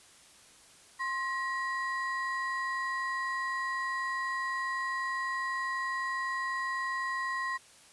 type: ring-modulated tone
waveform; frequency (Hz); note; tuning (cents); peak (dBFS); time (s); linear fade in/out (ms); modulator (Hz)
triangle; 1480; F#6; 0; -26; 0.99-7.58; 20; 424
effects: white hiss -57 dBFS RMS until 7.92 s + resampled to 24000 Hz